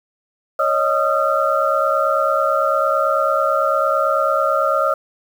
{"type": "tone cluster", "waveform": "sine", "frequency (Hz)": [556, 625, 1237, 1358], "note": ["C#5", "D#5", "D#6", "F6"], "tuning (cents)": [5, 8, -10, -49], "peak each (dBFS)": -20, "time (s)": [0.59, 4.94], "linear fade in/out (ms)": 5, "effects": ["7-bit"]}